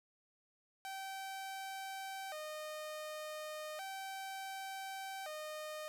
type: tone with vibrato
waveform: sawtooth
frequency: 689 Hz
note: F5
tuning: 24 cents flat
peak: -39 dBFS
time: 0.85-5.88 s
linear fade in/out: 0 ms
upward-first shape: square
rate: 0.34 Hz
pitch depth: 200 cents each way
effects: none